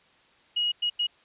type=tone bursts at uneven times; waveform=sine; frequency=2893 Hz; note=F#7; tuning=40 cents flat; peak=-23 dBFS; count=3; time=0.56-0.72 / 0.82-0.9 / 0.99-1.07 s; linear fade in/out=10 ms; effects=white hiss -60 dBFS RMS until 1.24 s + resampled to 8000 Hz